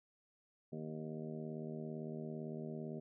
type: harmonic tone with a mistuned harmonic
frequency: 77.78 Hz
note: D#2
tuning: in tune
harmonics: 2 / 3 / 4 / 5 / 6 / 7 / 8 / 9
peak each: -46 / -46 / -56 / -48 / -54 / -62 / -53 / -63 dBFS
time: 0.72-3 s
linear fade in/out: 10 ms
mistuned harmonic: 7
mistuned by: +26 cents
effects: none